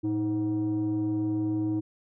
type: tone pair together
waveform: sine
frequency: 111.65 / 315.8 Hz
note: A2 / D#4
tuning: +26 / +26 cents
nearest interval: octave + tritone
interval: 1800 cents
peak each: -30 / -24 dBFS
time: 0.03-1.81 s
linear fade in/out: 20 ms
effects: tanh soft clip ceiling -22 dBFS